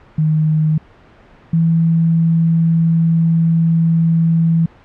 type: tone pair in turn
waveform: sine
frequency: 155.56 / 164.81 Hz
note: D#3 / E3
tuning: 0 / 0 cents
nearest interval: minor second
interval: 100 cents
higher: second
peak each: -11 / -10 dBFS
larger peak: second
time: 0.18-0.78 / 1.53-4.66 s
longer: second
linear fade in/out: 5 ms
effects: pink hiss -45 dBFS RMS until 4.84 s + low-pass 2000 Hz 12 dB/octave